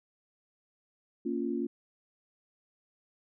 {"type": "chord", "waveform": "sine", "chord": "Bb minor", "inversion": "none", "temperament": "equal with one note detuned", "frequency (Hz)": [233.1, 278.9, 349.2], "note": ["Bb3", "Db4", "F4"], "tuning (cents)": [0, 11, 0], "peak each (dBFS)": -34, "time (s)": [1.25, 1.67], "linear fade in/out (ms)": 10, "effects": []}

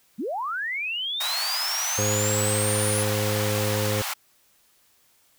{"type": "linear sweep", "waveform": "sine", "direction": "up", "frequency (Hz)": [174.61, 10000], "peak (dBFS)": -26, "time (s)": [0.18, 3.04], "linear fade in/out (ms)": 20}
{"type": "high-pass noise", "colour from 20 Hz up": "pink", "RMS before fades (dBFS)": -30, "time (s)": [1.2, 4.14], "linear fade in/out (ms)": 10, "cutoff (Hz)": 700, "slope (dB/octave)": 48}
{"type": "harmonic tone", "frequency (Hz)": 105, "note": "G#2", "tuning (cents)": 19, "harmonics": [1, 2, 3, 4, 5], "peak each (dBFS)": [-26, -33, -36, -32, -28], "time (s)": [1.98, 4.02], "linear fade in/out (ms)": 5}
{"effects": ["white hiss -62 dBFS RMS until 5.38 s"]}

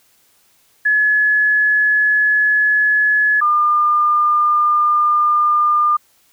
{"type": "tone pair in turn", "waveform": "sine", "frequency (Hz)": [1703, 1204.2], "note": ["G#6", "D6"], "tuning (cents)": [43, 43], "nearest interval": "tritone", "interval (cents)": 600, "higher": "first", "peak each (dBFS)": -11, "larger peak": "neither", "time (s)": [[0.85, 3.41], [3.41, 5.97]], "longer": "neither", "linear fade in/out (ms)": 10, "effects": ["white hiss -56 dBFS RMS until 6.32 s"]}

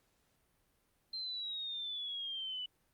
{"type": "exponential sweep", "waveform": "sine", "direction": "down", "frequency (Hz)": [4159, 2961], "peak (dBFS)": -38, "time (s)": [1.13, 2.66], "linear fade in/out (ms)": 5, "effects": ["pink hiss -75 dBFS RMS until 2.93 s", "Opus 48 kbps"]}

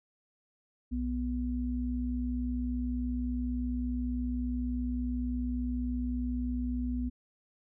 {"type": "tone pair together", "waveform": "sine", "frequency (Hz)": [61.74, 247], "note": ["B1", "B3"], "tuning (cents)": [0, 0], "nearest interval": "2 octaves", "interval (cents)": 2400, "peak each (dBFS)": [-33, -32], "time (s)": [0.91, 7.1], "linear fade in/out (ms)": 20, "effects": []}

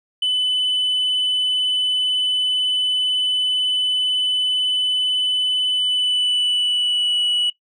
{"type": "tone with pitch glide", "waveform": "sine", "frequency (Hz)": [3006, 2941], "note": ["F#7", "F#7"], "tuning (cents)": [27, -11], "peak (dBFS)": -14, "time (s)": [0.22, 7.5], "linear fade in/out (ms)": 5, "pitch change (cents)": -38, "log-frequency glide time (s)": [5.71, 7.22], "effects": ["noise-tail reverb RT60 0.1 s tail -18 dB re dry", "tanh soft clip ceiling -15 dBFS"]}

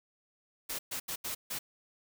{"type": "noise bursts at uneven times", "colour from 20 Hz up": "white", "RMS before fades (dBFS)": -37, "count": 5, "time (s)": [[0.69, 0.79], [0.91, 1], [1.08, 1.16], [1.24, 1.35], [1.5, 1.59]], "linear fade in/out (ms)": 10, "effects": []}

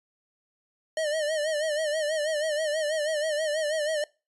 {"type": "tone with vibrato", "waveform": "square", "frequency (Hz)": 613, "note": "D#5", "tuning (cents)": -26, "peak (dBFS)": -26, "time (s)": [0.97, 4.04], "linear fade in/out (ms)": 2, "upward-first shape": "sine", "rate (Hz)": 6.2, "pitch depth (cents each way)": 83, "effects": ["noise-tail reverb RT60 0.3 s tail -23 dB re dry", "resampled to 24000 Hz"]}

